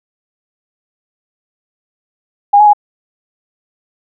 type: tone with pitch steps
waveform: sine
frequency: 814 / 841 / 829 Hz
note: G#5 / G#5 / G#5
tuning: -35 / +22 / -3 cents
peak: -3 dBFS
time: 2.53-2.734 s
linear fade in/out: 10 ms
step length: 68 ms
effects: none